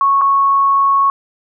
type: tone with dropouts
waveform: sine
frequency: 1104 Hz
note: C#6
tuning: 7 cents flat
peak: -9 dBFS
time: 0.01-1.1 s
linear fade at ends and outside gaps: 1 ms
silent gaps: 0.212-0.216 s
effects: none